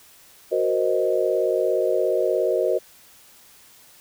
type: chord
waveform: sine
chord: C half-diminished seventh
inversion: second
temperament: equal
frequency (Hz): 370 / 466.2 / 523.3 / 622.3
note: Gb4 / Bb4 / C5 / Eb5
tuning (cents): 0 / 0 / 0 / 0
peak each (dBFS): -24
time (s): 0.51-2.79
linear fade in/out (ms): 20
effects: white hiss -51 dBFS RMS until 4 s